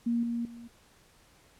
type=tone with level steps; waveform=sine; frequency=235 Hz; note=A#3; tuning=14 cents sharp; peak=-25 / -29 / -43 dBFS; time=0.06-0.68 s; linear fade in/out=10 ms; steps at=0.23 / 0.45 s; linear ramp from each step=2 ms; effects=pink hiss -61 dBFS RMS until 1.59 s + low-pass 12000 Hz 12 dB/octave